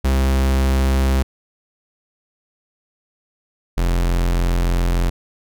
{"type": "tone pair in turn", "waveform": "45% pulse", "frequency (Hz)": [66.4, 43.42], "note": ["C2", "F1"], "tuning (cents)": [26, -9], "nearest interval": "perfect fifth", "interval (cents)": 735, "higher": "first", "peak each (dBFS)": [-14, -15], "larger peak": "first", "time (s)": [[0.04, 1.23], [3.77, 5.1]], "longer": "second", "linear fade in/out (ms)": 10, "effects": []}